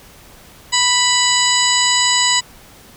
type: harmonic tone with a mistuned harmonic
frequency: 987.8 Hz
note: B5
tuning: in tune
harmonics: 1 / 2 / 3 / 4 / 5 / 7 / 8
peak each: -20 / -20 / -20 / -20 / -20 / -20 / -20 dBFS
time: 0.72-2.41 s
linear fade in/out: 20 ms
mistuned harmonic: 8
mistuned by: -33 cents
effects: pink hiss -43 dBFS RMS until 2.96 s